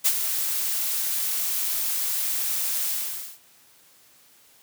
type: noise with ADSR envelope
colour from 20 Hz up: blue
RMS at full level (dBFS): -18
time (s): 0.04-3.39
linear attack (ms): 22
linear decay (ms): 60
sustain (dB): -8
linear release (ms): 510
effects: white hiss -56 dBFS RMS until 4.62 s + high-pass 80 Hz 12 dB/octave